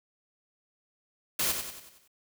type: noise with echo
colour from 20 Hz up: white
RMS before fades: -28 dBFS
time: 1.39-1.52 s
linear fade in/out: 5 ms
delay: 93 ms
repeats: 6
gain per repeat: -6 dB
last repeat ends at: 2.078 s
effects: none